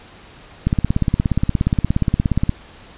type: click train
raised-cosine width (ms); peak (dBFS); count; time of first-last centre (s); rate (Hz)
5; -3; 32; 0.67-2.494; 17
effects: pink hiss -43 dBFS RMS until 2.97 s + resampled to 8000 Hz